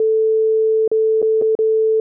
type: tone with dropouts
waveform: sine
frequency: 440 Hz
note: A4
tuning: in tune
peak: -12 dBFS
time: 0-2 s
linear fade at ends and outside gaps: 2 ms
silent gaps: 0.878-0.915 / 1.218-1.226 / 1.415-1.421 / 1.552-1.589 s
effects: none